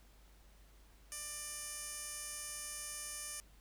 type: tone with band-pass filter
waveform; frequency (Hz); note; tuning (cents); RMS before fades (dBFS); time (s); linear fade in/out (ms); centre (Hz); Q
15% pulse; 594; D5; +20; -45; 1.12-3.4; 0; 8700; 2.1
effects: added 50 Hz sine -60 dBFS peak until 3.6 s + pink hiss -67 dBFS RMS until 3.6 s